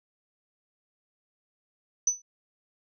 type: tone with exponential decay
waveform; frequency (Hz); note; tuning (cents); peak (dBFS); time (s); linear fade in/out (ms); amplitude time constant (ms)
sine; 6000; F#8; +23; -17; 2.07-2.22; 5; 31
effects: none